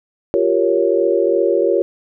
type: chord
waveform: sine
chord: G half-diminished seventh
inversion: third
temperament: equal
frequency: 349.2 / 392 / 466.2 / 554.4 Hz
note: F4 / G4 / Bb4 / Db5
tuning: 0 / 0 / 0 / 0 cents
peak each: -18 dBFS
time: 0.34-1.82 s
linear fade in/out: 0 ms
effects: none